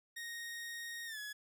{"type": "tone with pitch glide", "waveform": "sawtooth", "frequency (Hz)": [1864.7, 1690.3], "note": ["A#6", "G#6"], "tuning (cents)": [0, 30], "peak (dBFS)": -39, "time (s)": [0.16, 1.33], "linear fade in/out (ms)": 10, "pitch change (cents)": -170, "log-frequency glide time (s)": [1.06, 1.19], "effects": []}